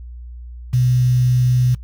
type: tone with quantisation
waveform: sine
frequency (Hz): 125.1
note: B2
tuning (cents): +23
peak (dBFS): -12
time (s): 0.73-1.75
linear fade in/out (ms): 10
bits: 6
effects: noise-tail reverb RT60 0.1 s tail -20 dB re dry + added 60 Hz sine -31 dBFS peak until 1.83 s